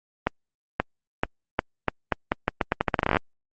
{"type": "accelerating click train", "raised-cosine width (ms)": 0.5, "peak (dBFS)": -5, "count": 22, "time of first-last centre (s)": [0.27, 3.169], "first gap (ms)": 530, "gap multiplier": 0.82, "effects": ["Opus 32 kbps"]}